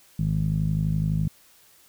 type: tone with low-pass filter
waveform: 15% pulse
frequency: 51.91 Hz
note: G#1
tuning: in tune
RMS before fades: -24 dBFS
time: 0.19-1.28 s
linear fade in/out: 5 ms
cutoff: 170 Hz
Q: 3.7
effects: white hiss -56 dBFS RMS until 1.88 s